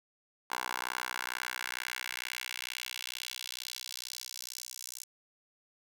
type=tone with high-pass filter sweep; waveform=10% pulse; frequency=62.2 Hz; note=B1; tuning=13 cents sharp; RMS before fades=-40 dBFS; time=0.5-5.04 s; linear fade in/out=10 ms; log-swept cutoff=1000 to 6700 Hz; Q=1.7; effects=10-bit